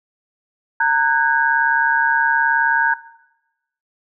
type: tone cluster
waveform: sine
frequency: 918 / 1495 / 1634 Hz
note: A#5 / F#6 / G#6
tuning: -27 / +17 / -29 cents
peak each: -18 dBFS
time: 0.8-2.94 s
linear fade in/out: 5 ms
effects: noise-tail reverb RT60 0.9 s tail -17 dB re dry